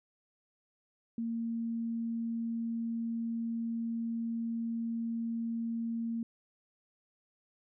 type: tone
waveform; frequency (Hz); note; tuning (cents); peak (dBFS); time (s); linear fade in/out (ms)
sine; 230; A#3; -23; -32; 1.18-6.23; 2
effects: none